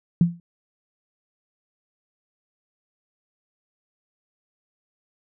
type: tone with exponential decay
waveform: sine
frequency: 171.3 Hz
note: F3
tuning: 33 cents flat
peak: -10 dBFS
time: 0.21-0.4 s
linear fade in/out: 2 ms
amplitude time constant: 41 ms
effects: none